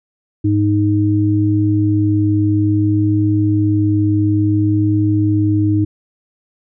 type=tone pair together; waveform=sine; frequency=103.83 / 310.9 Hz; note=G#2 / D#4; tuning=0 / -1 cents; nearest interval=octave + perfect fifth; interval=1899 cents; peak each=-14 dBFS; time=0.44-5.85 s; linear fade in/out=10 ms; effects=none